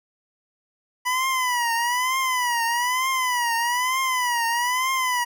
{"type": "tone with vibrato", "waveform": "25% pulse", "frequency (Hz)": 987.8, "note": "B5", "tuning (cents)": 0, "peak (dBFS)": -17, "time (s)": [1.05, 5.25], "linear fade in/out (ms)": 20, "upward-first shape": "triangle", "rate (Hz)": 1.1, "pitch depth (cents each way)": 130, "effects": []}